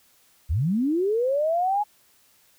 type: linear sweep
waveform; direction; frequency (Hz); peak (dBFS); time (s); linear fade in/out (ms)
sine; up; 61.74 to 847; -20; 0.49-1.84; 20
effects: white hiss -60 dBFS RMS until 2.58 s